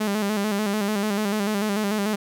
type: tone with vibrato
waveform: sawtooth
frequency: 207.1 Hz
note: G#3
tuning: 5 cents flat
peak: -18 dBFS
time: 0-2.16 s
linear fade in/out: 10 ms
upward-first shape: square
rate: 6.8 Hz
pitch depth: 62 cents each way
effects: none